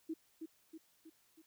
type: tone with echo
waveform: sine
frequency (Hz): 321.2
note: E4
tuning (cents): -45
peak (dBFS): -37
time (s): 0.09-0.14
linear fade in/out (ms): 10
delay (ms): 320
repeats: 4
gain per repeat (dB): -5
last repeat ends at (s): 1.42
effects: white hiss -72 dBFS RMS until 1.46 s